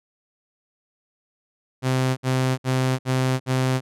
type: tone bursts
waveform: sawtooth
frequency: 129.8 Hz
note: C3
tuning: 13 cents flat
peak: -15 dBFS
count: 5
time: 1.82-3.81 s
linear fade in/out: 50 ms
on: 350 ms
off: 60 ms
effects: low-pass 11000 Hz 12 dB/octave